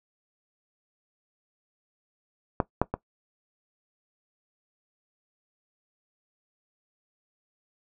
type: clicks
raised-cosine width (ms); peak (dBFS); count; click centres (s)
1; -8 / -7 / -14; 3; 2.602 / 2.816 / 2.94
effects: noise-tail reverb RT60 0.1 s tail -17 dB re dry